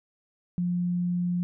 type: tone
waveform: sine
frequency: 176.7 Hz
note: F3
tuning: 21 cents sharp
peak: -24 dBFS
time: 0.58-1.43 s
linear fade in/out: 0 ms
effects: none